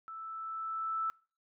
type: tone with level ramp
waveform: sine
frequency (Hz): 1318.5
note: E6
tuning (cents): 0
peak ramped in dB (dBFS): -42 to -30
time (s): 0.08-1.1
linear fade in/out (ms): 0
effects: noise-tail reverb RT60 0.4 s tail -26 dB re dry